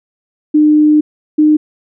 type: tone pair in turn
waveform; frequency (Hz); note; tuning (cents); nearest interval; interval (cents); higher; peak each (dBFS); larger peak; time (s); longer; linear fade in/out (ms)
sine; 302.5 / 304.6; D#4 / D#4; -49 / -37; unison; 12; second; -5; neither; 0.54-1.01 / 1.38-1.57; first; 10
effects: none